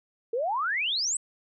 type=exponential sweep; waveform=sine; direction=up; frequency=440 to 8372 Hz; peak=-25 dBFS; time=0.33-1.17 s; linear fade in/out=5 ms; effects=none